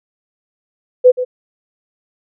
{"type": "tone with echo", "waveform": "sine", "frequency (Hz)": 502, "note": "B4", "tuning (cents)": 28, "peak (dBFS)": -3, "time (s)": [1.04, 1.12], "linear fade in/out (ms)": 20, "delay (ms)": 130, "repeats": 1, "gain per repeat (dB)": -12, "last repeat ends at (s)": 1.25, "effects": []}